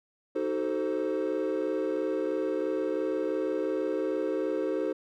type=chord; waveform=triangle; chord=D# diminished seventh; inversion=none; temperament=equal with one note detuned; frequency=311.1 / 377.1 / 440 / 523.3 Hz; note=D#4 / F#4 / A4 / C5; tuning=0 / +33 / 0 / 0 cents; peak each=-30 dBFS; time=0.35-4.93 s; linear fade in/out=10 ms; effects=tanh soft clip ceiling -19 dBFS